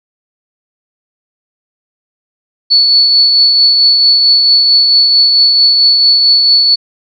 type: tone with tremolo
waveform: sine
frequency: 4435 Hz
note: C#8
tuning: in tune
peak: -3 dBFS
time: 2.7-6.76 s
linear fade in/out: 20 ms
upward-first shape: triangle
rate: 4.5 Hz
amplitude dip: 35%
effects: none